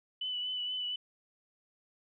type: tone with vibrato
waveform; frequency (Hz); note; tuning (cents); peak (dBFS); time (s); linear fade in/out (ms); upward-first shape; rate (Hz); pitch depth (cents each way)
sine; 2987; F#7; +16; -33; 0.21-0.96; 5; triangle; 4.2; 28
effects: none